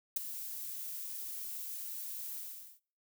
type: noise with ADSR envelope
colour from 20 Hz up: violet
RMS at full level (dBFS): -29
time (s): 0.16-2.8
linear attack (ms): 7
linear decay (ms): 13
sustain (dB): -13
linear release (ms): 450
effects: noise-tail reverb RT60 0.5 s tail -25 dB re dry